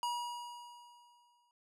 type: tone with exponential decay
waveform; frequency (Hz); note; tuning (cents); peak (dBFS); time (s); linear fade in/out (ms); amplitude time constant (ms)
square; 960; B5; -49; -33; 0.03-1.51; 1; 320
effects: low-pass 11000 Hz 12 dB/octave